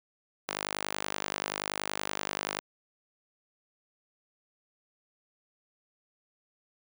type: tone with high-pass filter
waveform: sawtooth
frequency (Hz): 50.5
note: G#1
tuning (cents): -48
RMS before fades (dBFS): -36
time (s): 0.48-2.6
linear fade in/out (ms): 10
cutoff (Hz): 620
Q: 0.51
effects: none